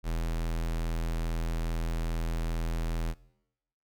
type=tone; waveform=square; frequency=41.2 Hz; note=E1; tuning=in tune; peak=-29 dBFS; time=0.03-3.15 s; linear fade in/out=50 ms; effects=noise-tail reverb RT60 0.9 s tail -22 dB re dry